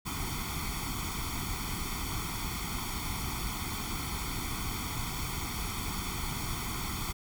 pink noise with comb filter, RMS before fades -35 dBFS, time 0.05-7.13 s, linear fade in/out 20 ms, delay 0.89 ms, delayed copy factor +0.9, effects none

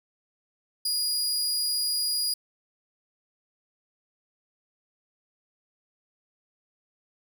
sawtooth tone, 4881 Hz, D#8, 34 cents flat, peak -22 dBFS, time 0.85-2.34 s, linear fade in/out 5 ms, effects none

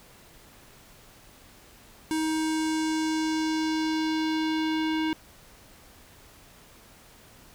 square tone with low-pass filter sweep, 315.4 Hz, D#4, 24 cents sharp, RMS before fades -27 dBFS, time 2.11-5.13 s, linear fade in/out 0 ms, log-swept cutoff 10000 to 3100 Hz, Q 1.6, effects pink hiss -53 dBFS RMS until 7.54 s

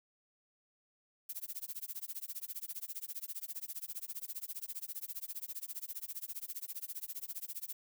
violet noise with tremolo, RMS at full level -40 dBFS, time 1.29-7.73 s, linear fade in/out 5 ms, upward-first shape sine, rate 15 Hz, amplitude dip 100%, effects none

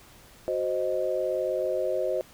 sine chord, C diminished, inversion second, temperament equal, 370 / 523.3 / 622.3 Hz, Gb4 / C5 / Eb5, 0 / 0 / 0 cents, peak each -31 / -28 / -29 dBFS, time 0.48-2.21 s, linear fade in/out 0 ms, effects pink hiss -53 dBFS RMS until 2.33 s

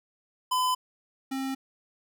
square tone pair in turn, 1011 / 267.2 Hz, B5 / C4, +40 / +36 cents, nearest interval octave + major seventh, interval 2304 cents, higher first, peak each -24 / -30 dBFS, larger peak first, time 0.51-0.75 / 1.31-1.55 s, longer neither, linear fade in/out 10 ms, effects none

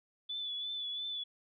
sine tone with vibrato, 3466 Hz, A7, 27 cents flat, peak -36 dBFS, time 0.29-1.24 s, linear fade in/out 10 ms, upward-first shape triangle, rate 2.9 Hz, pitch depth 41 cents each way, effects none

